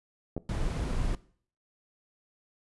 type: clicks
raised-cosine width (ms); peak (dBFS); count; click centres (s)
2; -21; 2; 0.366 / 0.378
type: noise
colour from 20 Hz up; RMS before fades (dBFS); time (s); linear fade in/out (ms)
brown; -30; 0.49-1.15; 2
effects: noise-tail reverb RT60 0.5 s tail -19 dB re dry + resampled to 24000 Hz